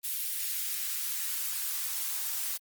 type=noise with high-pass filter sweep; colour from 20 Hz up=blue; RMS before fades=-33 dBFS; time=0.03-2.58 s; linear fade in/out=20 ms; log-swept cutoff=2300 to 640 Hz; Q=1.1; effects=Opus 24 kbps